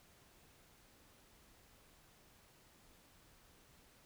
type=silence; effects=pink hiss -66 dBFS RMS until 4.05 s